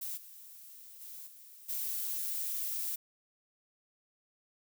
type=noise with level steps; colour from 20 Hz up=violet; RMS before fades=-39 / -52 / -47 / -54 / -36 dBFS; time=0.01-2.96 s; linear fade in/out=10 ms; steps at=0.16 / 1 / 1.26 / 1.68 s; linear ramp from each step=20 ms; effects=none